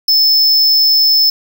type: tone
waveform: square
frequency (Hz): 5250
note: E8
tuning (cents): -8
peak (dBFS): -8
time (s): 0.08-1.3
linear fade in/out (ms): 5
effects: none